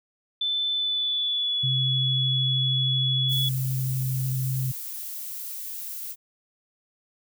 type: tone with pitch glide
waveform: sine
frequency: 3520 to 3390 Hz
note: A7 to G#7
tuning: 0 to +35 cents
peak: -23 dBFS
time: 0.41-3.49 s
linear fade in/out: 5 ms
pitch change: -65 cents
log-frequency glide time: 0.72-1.7 s
type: tone with vibrato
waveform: sine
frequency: 130.81 Hz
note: C3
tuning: in tune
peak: -24 dBFS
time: 1.63-4.72 s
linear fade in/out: 10 ms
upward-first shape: square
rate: 13 Hz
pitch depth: 9 cents each way
type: noise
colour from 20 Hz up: violet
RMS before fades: -35 dBFS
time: 3.28-6.16 s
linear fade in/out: 50 ms
effects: none